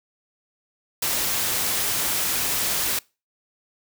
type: noise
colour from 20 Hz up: white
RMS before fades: -24 dBFS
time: 1.02-2.99 s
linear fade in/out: 5 ms
effects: noise-tail reverb RT60 0.3 s tail -25 dB re dry